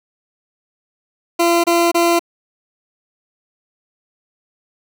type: tone bursts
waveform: 20% pulse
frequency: 341.2 Hz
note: F4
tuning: 40 cents flat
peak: -7 dBFS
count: 3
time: 1.39-2.194 s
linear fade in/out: 10 ms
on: 250 ms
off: 27 ms
effects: none